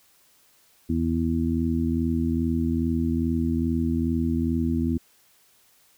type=harmonic tone; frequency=82.41 Hz; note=E2; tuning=in tune; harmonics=1 / 2 / 3 / 4; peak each=-27 / -30 / -24 / -30 dBFS; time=0.89-4.98 s; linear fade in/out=10 ms; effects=white hiss -60 dBFS RMS until 5.97 s